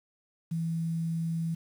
sine tone with quantisation, 164.81 Hz, E3, in tune, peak -28 dBFS, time 0.51-1.55 s, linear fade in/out 10 ms, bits 9, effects none

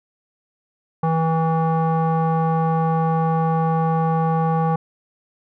square tone with low-pass filter, 162.2 Hz, E3, 28 cents flat, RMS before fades -19 dBFS, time 1.03-4.76 s, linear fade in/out 5 ms, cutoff 960 Hz, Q 9.3, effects none

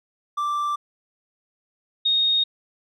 triangle / sine tone pair in turn, 1174.7 / 3719 Hz, D6 / A#7, 0 / -5 cents, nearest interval octave + minor sixth, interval 1995 cents, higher second, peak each -20 / -17 dBFS, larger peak second, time 0.37-0.76 / 2.05-2.44 s, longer neither, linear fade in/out 10 ms, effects none

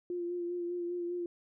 sine tone with vibrato, 349.7 Hz, F4, 2 cents sharp, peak -33 dBFS, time 0.1-1.26 s, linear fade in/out 2 ms, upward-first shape sine, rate 5 Hz, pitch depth 25 cents each way, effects none

